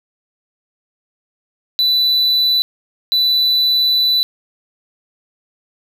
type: tone bursts at uneven times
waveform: triangle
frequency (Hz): 3981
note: B7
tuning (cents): +13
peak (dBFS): -10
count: 2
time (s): 1.79-2.62 / 3.12-4.23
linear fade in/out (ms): 0
effects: none